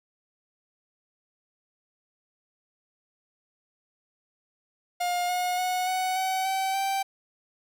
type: tone with pitch steps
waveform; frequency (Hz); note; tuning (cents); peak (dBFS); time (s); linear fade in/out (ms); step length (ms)
45% pulse; 710 / 721.2 / 732.5 / 744 / 755.7 / 767.6 / 779.6; F5 / F#5 / F#5 / F#5 / F#5 / G5 / G5; +28 / -45 / -18 / +9 / +36 / -37 / -10; -25; 5-7.03; 10; 290
effects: none